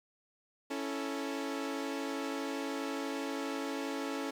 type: chord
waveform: sawtooth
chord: A major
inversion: first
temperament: equal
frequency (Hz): 277.2 / 329.6 / 440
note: C#4 / E4 / A4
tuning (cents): 0 / 0 / 0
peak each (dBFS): -33 / -38 / -37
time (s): 0.7-4.31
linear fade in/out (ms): 10
effects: low-pass 8000 Hz 12 dB/octave + 10-bit